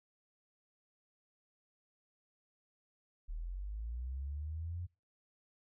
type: linear sweep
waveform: sine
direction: up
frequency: 37.13 to 89.9 Hz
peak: -38 dBFS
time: 3.28-4.87 s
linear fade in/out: 20 ms
effects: noise-tail reverb RT60 0.3 s tail -24 dB re dry